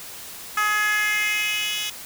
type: tone with high-pass filter sweep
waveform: 10% pulse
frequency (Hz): 421.7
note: G#4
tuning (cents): +26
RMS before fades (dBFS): -23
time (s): 0.57-1.9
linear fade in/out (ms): 5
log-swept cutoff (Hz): 1300 to 3500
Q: 3.3
effects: white hiss -38 dBFS RMS until 2.05 s

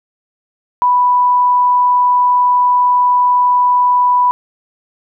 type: tone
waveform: sine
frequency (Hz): 987.8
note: B5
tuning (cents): 0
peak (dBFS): -8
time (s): 0.82-4.31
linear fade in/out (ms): 0
effects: none

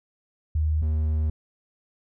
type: tone pair in turn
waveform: sine / triangle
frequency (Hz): 77.4 / 77.4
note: D#2 / D#2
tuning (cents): -9 / -9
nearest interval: unison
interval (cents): 0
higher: neither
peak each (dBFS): -20 / -19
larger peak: second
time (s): 0.55-0.82 / 0.82-1.3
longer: second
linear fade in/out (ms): 5
effects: none

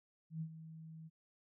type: tone with ADSR envelope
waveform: sine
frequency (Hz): 160.4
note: E3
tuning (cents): -47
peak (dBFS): -37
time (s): 0.3-1.1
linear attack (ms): 110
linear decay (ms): 74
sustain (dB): -12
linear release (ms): 34
effects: none

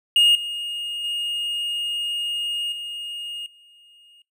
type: tone with level steps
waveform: triangle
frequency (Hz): 2851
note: F7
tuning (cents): +35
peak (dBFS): -11 / -25 / -22 / -28 / -48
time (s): 0.16-4.22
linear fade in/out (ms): 2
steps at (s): 0.35 / 1.04 / 2.72 / 3.46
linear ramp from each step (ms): 2
effects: noise-tail reverb RT60 0.2 s tail -22 dB re dry

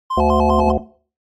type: tone with vibrato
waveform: triangle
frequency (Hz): 948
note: A#5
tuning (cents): +29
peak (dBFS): -17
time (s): 0.1-0.72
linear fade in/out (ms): 10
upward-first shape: square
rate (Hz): 5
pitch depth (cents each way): 170
type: harmonic tone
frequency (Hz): 73.8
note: D2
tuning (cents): +9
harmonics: 1 / 3 / 5 / 7 / 9 / 10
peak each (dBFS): -20 / -20 / -20 / -20 / -20 / -20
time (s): 0.17-0.78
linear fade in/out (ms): 5
effects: noise-tail reverb RT60 0.4 s tail -17 dB re dry + AAC 32 kbps

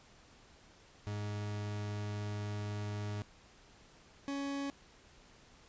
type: tone pair in turn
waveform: 40% pulse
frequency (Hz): 103.83 / 279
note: G#2 / C#4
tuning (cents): 0 / +11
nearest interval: octave + perfect fourth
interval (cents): 1711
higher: second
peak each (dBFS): -36 / -35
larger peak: second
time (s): 1.07-3.22 / 4.28-4.7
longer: first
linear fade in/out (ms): 0
effects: pink hiss -61 dBFS RMS until 5.68 s + resampled to 16000 Hz

